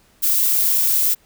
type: noise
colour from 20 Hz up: violet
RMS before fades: -17 dBFS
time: 0.22-1.15 s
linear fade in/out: 20 ms
effects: pink hiss -56 dBFS RMS until 1.25 s